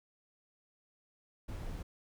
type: noise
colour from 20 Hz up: brown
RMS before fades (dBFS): -41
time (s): 1.48-1.83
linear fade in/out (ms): 10
effects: none